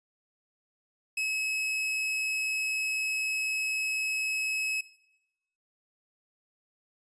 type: tone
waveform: 40% pulse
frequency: 2572 Hz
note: E7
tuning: 43 cents flat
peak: -27 dBFS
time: 1.17-4.81 s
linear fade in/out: 5 ms
effects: noise-tail reverb RT60 0.9 s tail -19 dB re dry + resampled to 22050 Hz